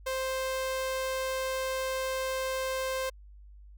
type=tone; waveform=sawtooth; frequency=524 Hz; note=C5; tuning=2 cents sharp; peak=-26 dBFS; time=0.06-3.1 s; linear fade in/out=10 ms; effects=added 50 Hz sine -48 dBFS peak until 3.77 s